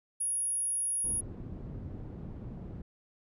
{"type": "tone", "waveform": "sine", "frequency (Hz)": 10440, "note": "E9", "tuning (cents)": -18, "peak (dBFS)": -29, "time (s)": [0.2, 1.21], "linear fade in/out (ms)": 10}
{"type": "low-pass noise", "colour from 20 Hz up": "white", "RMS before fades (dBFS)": -42, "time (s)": [1.04, 2.82], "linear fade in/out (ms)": 5, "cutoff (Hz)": 180, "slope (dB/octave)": 12}
{"effects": []}